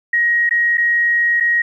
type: tone with dropouts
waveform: sine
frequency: 1888 Hz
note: A#6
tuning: 22 cents sharp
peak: -12 dBFS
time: 0.13-1.62 s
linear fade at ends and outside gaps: 5 ms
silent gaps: 0.493-0.509 / 0.773-0.779 / 1.401-1.406 s
effects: 9-bit